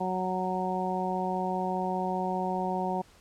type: harmonic tone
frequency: 185 Hz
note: F#3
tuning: in tune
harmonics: 1 / 2 / 3 / 4 / 5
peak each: -33 / -35 / -37 / -32 / -34 dBFS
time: 0-3.02 s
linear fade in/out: 10 ms
effects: pink hiss -58 dBFS RMS until 3.2 s + low-pass 10000 Hz 12 dB/octave